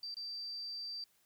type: tone with dropouts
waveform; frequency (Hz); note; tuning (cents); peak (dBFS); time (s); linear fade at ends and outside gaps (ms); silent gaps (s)
sine; 4674; D8; -9; -40; 0.03-1.04; 2; 0.143-0.168
effects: white hiss -72 dBFS RMS until 1.25 s